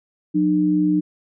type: tone pair together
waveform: sine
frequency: 180 / 303.3 Hz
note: F#3 / D#4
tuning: -47 / -44 cents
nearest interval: major sixth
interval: 903 cents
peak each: -21 / -16 dBFS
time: 0.34-1.01 s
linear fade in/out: 20 ms
effects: none